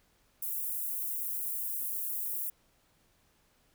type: high-pass noise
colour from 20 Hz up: white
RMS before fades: -35 dBFS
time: 0.42-2.5 s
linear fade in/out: 5 ms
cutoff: 11000 Hz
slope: 24 dB/octave
effects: pink hiss -69 dBFS RMS until 3.74 s

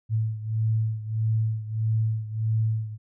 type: beating tone pair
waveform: sine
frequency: 110 / 111.6 Hz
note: A2 / A2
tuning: 0 / +25 cents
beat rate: 1.6 Hz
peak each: -24 / -28 dBFS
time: 0.09-2.98 s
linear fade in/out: 50 ms
effects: none

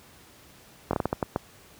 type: slowing click train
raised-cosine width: 1 ms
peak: -10 dBFS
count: 8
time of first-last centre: 0.91-1.361 s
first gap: 22 ms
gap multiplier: 1.35
effects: pink hiss -53 dBFS RMS until 1.79 s + high-pass 60 Hz 12 dB/octave

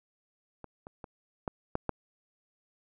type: clicks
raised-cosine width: 1 ms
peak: -29 / -30 / -28 / -18 / -15 / -15 dBFS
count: 6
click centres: 0.643 / 0.869 / 1.042 / 1.478 / 1.754 / 1.893 s
effects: none

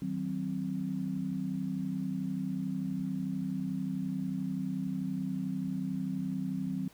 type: chord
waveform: sine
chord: C diminished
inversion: first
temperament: just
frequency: 156.98 / 188.37 / 261.6 Hz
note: Eb3 / Gb3 / C4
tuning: +16 / +31 / 0 cents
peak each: -39 / -34 / -36 dBFS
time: 0.02-6.88 s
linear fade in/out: 2 ms
effects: pink hiss -60 dBFS RMS until 6.93 s

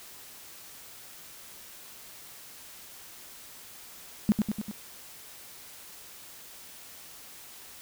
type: tone with echo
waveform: sine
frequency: 209.6 Hz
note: G#3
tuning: 16 cents sharp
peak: -17 dBFS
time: 4.29-4.32 s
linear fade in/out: 0 ms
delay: 98 ms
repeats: 4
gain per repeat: -4 dB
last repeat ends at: 4.712 s
effects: white hiss -48 dBFS RMS until 7.81 s

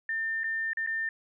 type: tone with dropouts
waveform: sine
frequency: 1800 Hz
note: A6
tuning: 39 cents sharp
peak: -28 dBFS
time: 0.09-1.09 s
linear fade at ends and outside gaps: 2 ms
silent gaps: 0.435-0.441 / 0.733-0.771 / 0.864-0.872 s
effects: none

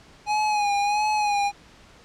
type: tone with vibrato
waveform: square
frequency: 830.6 Hz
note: G#5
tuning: in tune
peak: -21 dBFS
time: 0.26-1.52 s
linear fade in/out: 50 ms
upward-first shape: sine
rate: 1.5 Hz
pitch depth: 47 cents each way
effects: pink hiss -51 dBFS RMS until 2.04 s + low-pass 6000 Hz 12 dB/octave

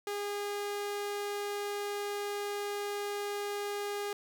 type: tone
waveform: sawtooth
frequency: 408.5 Hz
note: G#4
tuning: 29 cents flat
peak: -30 dBFS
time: 0.07-4.13 s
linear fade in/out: 2 ms
effects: none

